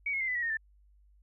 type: tone with pitch steps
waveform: sine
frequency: 2259 / 2169 / 2084 / 2001 / 1921.7 / 1845.5 / 1772.4 Hz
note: C#7 / C#7 / C7 / B6 / B6 / A#6 / A6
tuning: +32 / -38 / -7 / +22 / -48 / -18 / +12 cents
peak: -29 dBFS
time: 0.06-0.571 s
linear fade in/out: 5 ms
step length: 73 ms
effects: added 50 Hz sine -59 dBFS peak until 1.22 s